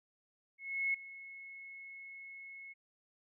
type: tone with ADSR envelope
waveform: sine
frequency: 2183 Hz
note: C#7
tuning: 27 cents flat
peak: -29 dBFS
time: 0.58-2.74 s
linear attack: 360 ms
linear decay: 6 ms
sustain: -18 dB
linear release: 23 ms
effects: none